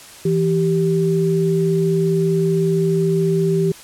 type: tone pair together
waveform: sine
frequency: 164.81 / 390.1 Hz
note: E3 / G4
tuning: 0 / -8 cents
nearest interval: octave + minor third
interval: 1492 cents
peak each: -17 dBFS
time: 0.25-3.72 s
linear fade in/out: 5 ms
effects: white hiss -40 dBFS RMS until 3.83 s + low-pass 11000 Hz 12 dB/octave